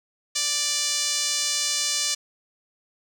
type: tone with band-pass filter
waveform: 5% pulse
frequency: 587.3 Hz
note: D5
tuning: in tune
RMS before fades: -25 dBFS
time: 0.35-2.15 s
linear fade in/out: 10 ms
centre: 6400 Hz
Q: 0.95
effects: none